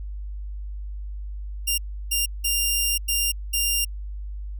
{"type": "tone bursts at uneven times", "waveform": "10% pulse", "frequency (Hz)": 2794, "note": "F7", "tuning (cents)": 0, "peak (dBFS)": -12, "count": 5, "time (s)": [[1.67, 1.78], [2.11, 2.26], [2.44, 2.98], [3.08, 3.32], [3.53, 3.85]], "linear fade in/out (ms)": 10, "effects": ["added 50 Hz sine -30 dBFS peak until 4.59 s"]}